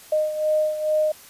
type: beating tone pair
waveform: sine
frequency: 615 / 617.3 Hz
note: D#5 / D#5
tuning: -20 / -14 cents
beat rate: 2.3 Hz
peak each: -20 / -26 dBFS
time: 0.12-1.12 s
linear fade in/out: 5 ms
effects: white hiss -46 dBFS RMS until 1.29 s + resampled to 32000 Hz